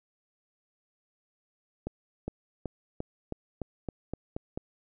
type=accelerating click train; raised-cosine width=2 ms; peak=-20 dBFS; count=10; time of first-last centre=1.87-4.575 s; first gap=410 ms; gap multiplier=0.92; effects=none